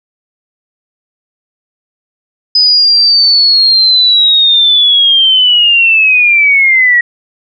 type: linear sweep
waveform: sine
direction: down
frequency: 5020 to 1900 Hz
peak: -4 dBFS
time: 2.55-7.01 s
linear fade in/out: 5 ms
effects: none